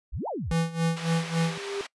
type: exponential two-way sweep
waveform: sine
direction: up then down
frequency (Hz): 40 to 966 to 40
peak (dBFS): -29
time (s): 0.12-0.54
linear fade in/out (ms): 20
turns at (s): 0.28
type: tone with tremolo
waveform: square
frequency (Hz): 165.3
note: E3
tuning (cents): +5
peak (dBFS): -22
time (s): 0.51-1.58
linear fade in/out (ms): 2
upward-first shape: sine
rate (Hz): 3.6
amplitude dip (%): 85
type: band-pass noise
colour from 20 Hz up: white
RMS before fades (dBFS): -39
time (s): 0.96-1.87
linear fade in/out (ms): 10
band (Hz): 460 to 3400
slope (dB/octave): 12
type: tone with exponential growth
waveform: triangle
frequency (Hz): 399.3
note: G4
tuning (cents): +32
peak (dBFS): -25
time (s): 1.07-1.81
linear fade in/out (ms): 0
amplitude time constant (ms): 160
effects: noise-tail reverb RT60 0.1 s tail -23 dB re dry + resampled to 24000 Hz